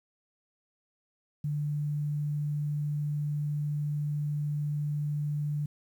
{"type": "tone", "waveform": "sine", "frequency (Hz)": 147.7, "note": "D3", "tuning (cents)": 10, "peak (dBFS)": -28, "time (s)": [1.44, 5.66], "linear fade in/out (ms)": 5, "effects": ["10-bit"]}